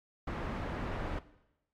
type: low-pass noise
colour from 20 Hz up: pink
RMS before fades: -37 dBFS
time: 0.27-1.19 s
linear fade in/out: 5 ms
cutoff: 1600 Hz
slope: 12 dB/octave
effects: noise-tail reverb RT60 0.9 s tail -17 dB re dry + MP3 96 kbps